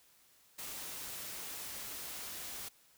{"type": "noise", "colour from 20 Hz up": "white", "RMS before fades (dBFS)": -44, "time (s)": [0.58, 2.69], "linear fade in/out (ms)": 10, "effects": ["white hiss -66 dBFS RMS until 2.97 s"]}